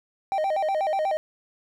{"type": "tone with vibrato", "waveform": "triangle", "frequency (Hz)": 696, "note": "F5", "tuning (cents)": -6, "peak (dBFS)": -20, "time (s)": [0.32, 1.17], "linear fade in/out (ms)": 0, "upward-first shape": "square", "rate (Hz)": 8.2, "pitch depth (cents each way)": 200, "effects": []}